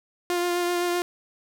sawtooth tone with vibrato, 351.3 Hz, F4, 10 cents sharp, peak -19 dBFS, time 0.3-1.02 s, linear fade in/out 0 ms, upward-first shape sine, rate 7.8 Hz, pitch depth 15 cents each way, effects none

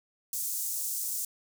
pink high-pass noise, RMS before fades -33 dBFS, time 0.33-1.25 s, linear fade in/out 2 ms, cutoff 6800 Hz, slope 24 dB/octave, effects none

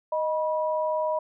sine tone pair together, 622.3 / 973.1 Hz, D#5 / B5, 0 / -26 cents, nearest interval minor sixth, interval 774 cents, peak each -25 / -28 dBFS, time 0.12-1.19 s, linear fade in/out 5 ms, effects none

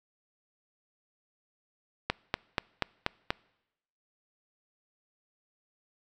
click train, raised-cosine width 0.3 ms, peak -10 dBFS, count 6, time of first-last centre 2.1-3.305 s, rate 4.15 Hz, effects noise-tail reverb RT60 0.9 s tail -25 dB re dry

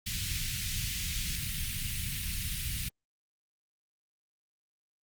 pink band-stop noise, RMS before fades -34 dBFS, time 0.06-2.89 s, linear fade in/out 10 ms, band 160 to 2200 Hz, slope 24 dB/octave, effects Opus 48 kbps

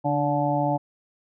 harmonic tone with a mistuned harmonic, 144.5 Hz, D3, 28 cents flat, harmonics 1 / 2 / 4 / 5 / 6, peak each -27 / -27 / -27 / -27 / -27 dBFS, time 0.04-0.78 s, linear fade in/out 20 ms, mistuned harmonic 2, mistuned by +31 cents, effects none

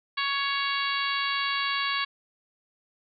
harmonic tone with a mistuned harmonic, 557 Hz, C#5, 8 cents sharp, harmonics 2 / 3 / 4 / 5 / 6 / 7 / 8, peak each -30 / -32 / -33 / -34 / -35 / -35 / -36 dBFS, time 0.17-2.05 s, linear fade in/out 10 ms, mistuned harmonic 8, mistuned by +22 cents, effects none

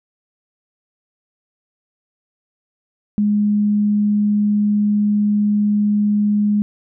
sine tone, 207.7 Hz, G#3, in tune, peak -13 dBFS, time 3.18-6.62 s, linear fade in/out 0 ms, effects none

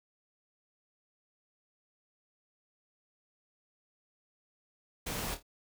pink noise with echo, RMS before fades -37 dBFS, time 5.06-5.35 s, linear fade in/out 10 ms, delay 26 ms, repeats 3, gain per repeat -9 dB, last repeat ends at 5.428 s, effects none

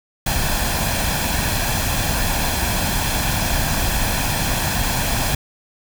pink noise with comb filter, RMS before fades -20 dBFS, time 0.26-5.35 s, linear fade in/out 5 ms, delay 1.2 ms, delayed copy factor +0.55, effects none

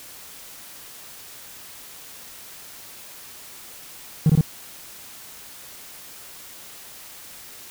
triangle tone bursts, 155.7 Hz, D#3, 2 cents sharp, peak -9 dBFS, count 3, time 4.26-4.41 s, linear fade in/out 2 ms, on 36 ms, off 21 ms, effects tanh soft clip ceiling -6 dBFS + white hiss -42 dBFS RMS until 7.7 s

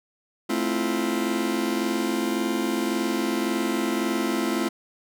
40% pulse chord, F major seventh, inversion first, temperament just, 218.3 / 261.9 / 327.4 / 349.2 Hz, A3 / C4 / E4 / F4, -13 / +2 / -12 / 0 cents, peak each -28 dBFS, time 0.49-4.69 s, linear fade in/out 10 ms, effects none

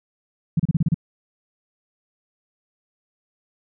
sine tone bursts, 161.9 Hz, E3, 31 cents flat, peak -14 dBFS, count 7, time 0.57-0.944 s, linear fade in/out 5 ms, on 26 ms, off 32 ms, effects none

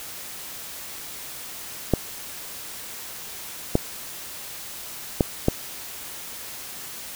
clicks, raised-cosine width 2 ms, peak -3 dBFS, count 4, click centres 1.937 / 3.754 / 5.208 / 5.484 s, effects white hiss -37 dBFS RMS until 7.15 s

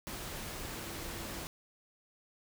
sine tone in noise, 334.2 Hz, E4, 24 cents sharp, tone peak -51 dBFS, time 0.76-1.42 s, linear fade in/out 0 ms, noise pink, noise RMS -42 dBFS, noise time 0.07-1.47 s, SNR -12 dB, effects none

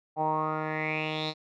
10% pulse tone with low-pass filter sweep, 155.56 Hz, D#3, in tune, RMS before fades -30 dBFS, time 0.16-1.34 s, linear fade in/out 50 ms, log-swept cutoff 780 to 4300 Hz, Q 6.7, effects none

